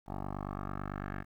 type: tone with low-pass filter sweep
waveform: 10% pulse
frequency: 49 Hz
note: G1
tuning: in tune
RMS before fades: -39 dBFS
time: 0.06-1.25 s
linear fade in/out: 50 ms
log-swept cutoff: 890 to 1700 Hz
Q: 3.3
effects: 11-bit